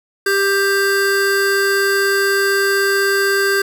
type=tone pair together; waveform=square; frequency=394.8 / 1579 Hz; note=G4 / G6; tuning=+12 / +12 cents; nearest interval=2 octaves; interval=2400 cents; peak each=-17 dBFS; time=0.26-3.62 s; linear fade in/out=5 ms; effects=none